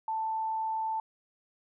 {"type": "tone", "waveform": "sine", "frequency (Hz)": 884, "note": "A5", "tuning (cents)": 8, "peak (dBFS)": -29, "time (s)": [0.08, 1], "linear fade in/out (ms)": 2, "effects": []}